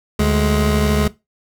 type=tone pair together; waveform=25% pulse; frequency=74.2 / 209.9 Hz; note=D2 / G#3; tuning=+18 / +19 cents; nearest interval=octave + tritone; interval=1801 cents; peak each=-13 dBFS; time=0.19-1.08 s; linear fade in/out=5 ms; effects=noise-tail reverb RT60 0.2 s tail -17 dB re dry